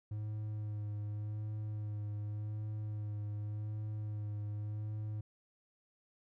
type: tone with vibrato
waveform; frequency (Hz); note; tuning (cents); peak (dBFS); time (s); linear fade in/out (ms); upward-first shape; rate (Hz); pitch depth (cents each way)
triangle; 105.6; G#2; +29; -35; 0.11-5.21; 5; sine; 0.87; 22
effects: none